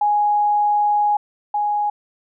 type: tone pair in turn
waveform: sine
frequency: 830.6 / 830.6 Hz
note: G#5 / G#5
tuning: 0 / 0 cents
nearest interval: unison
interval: 0 cents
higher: neither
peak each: -14 / -17 dBFS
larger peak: first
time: 0.01-1.17 / 1.54-1.9 s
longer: first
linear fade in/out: 5 ms
effects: none